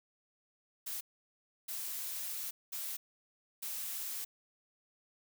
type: noise bursts at uneven times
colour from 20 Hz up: blue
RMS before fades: -40 dBFS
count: 4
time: 0.86-1.01 / 1.68-2.51 / 2.72-2.97 / 3.62-4.25 s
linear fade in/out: 10 ms
effects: none